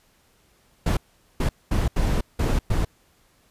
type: noise bursts at uneven times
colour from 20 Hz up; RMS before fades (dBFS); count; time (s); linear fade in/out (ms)
brown; -21; 6; 0.86-0.97 / 1.4-1.49 / 1.71-1.88 / 1.96-2.21 / 2.39-2.59 / 2.7-2.85; 5
effects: pink hiss -61 dBFS RMS until 3.5 s + resampled to 32000 Hz